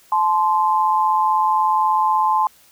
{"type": "tone pair together", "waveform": "sine", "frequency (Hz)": [864.8, 1041], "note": ["A5", "C6"], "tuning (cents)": [-30, -9], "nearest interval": "minor third", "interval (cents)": 321, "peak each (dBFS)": -17, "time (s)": [0.12, 2.47], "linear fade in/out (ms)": 2, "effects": ["white hiss -52 dBFS RMS until 2.71 s"]}